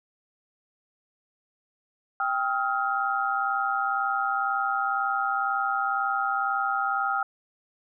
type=tone cluster; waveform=sine; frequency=789 / 1273 / 1395 Hz; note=G5 / D#6 / F6; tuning=+11 / +39 / -2 cents; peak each=-28 dBFS; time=2.2-7.23 s; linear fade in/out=2 ms; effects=none